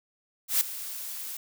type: noise with ADSR envelope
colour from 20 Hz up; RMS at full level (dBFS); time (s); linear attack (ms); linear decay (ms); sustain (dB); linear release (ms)
blue; -21; 0.48-1.37; 130; 3; -16; 4
effects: none